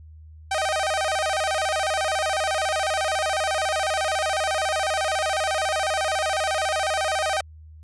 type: tone with vibrato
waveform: sawtooth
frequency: 695 Hz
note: F5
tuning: 9 cents flat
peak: -18 dBFS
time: 0.51-7.41 s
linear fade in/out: 5 ms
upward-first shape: square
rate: 14 Hz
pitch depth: 190 cents each way
effects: added 78 Hz sine -42 dBFS peak until 7.83 s + resampled to 24000 Hz